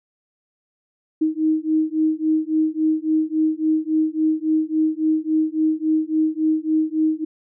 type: beating tone pair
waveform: sine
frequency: 312 / 315.6 Hz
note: D#4 / D#4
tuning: +5 / +25 cents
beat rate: 3.6 Hz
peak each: -20 dBFS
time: 1.21-7.25 s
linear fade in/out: 10 ms
effects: none